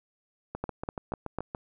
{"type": "two click trains", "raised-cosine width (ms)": 1, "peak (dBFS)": [-17, -20], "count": [4, 8], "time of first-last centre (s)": [[0.64, 1.386], [0.55, 1.549]], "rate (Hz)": [4.02, 7.01], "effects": []}